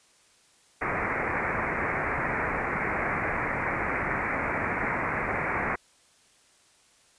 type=low-pass noise; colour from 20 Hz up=white; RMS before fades=-29 dBFS; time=0.81-5.76 s; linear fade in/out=10 ms; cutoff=2300 Hz; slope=96 dB/octave; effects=white hiss -61 dBFS RMS until 7.18 s + resampled to 22050 Hz